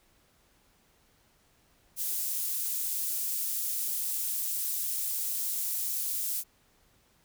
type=high-pass noise; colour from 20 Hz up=pink; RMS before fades=-32 dBFS; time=1.96-6.44 s; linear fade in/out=50 ms; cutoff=11000 Hz; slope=12 dB/octave; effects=pink hiss -66 dBFS RMS until 7.24 s